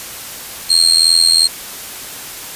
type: tone with amplitude modulation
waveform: 35% pulse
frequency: 4235 Hz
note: C8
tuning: 20 cents sharp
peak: -3 dBFS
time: 0.69-1.48 s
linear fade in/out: 20 ms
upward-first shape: sine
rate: 82.6 Hz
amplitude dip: 90%
effects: white hiss -29 dBFS RMS until 2.55 s + resampled to 32000 Hz